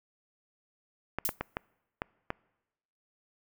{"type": "clicks", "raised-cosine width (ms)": 0.5, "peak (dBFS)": -16, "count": 6, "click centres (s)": [1.186, 1.291, 1.41, 1.569, 2.019, 2.304]}
{"type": "noise with exponential decay", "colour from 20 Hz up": "violet", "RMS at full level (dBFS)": -25, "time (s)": [1.25, 1.36], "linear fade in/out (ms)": 2, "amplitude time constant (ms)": 22}
{"effects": ["noise-tail reverb RT60 1.0 s tail -26 dB re dry"]}